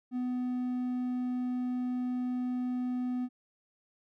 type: tone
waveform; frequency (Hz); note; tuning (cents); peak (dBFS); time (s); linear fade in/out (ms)
triangle; 249.7; B3; +19; -28; 0.11-3.29; 50
effects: none